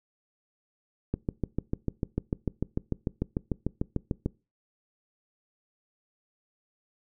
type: click train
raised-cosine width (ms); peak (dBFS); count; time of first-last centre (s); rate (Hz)
3; -14; 22; 1.14-4.26; 6.73
effects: noise-tail reverb RT60 0.3 s tail -23 dB re dry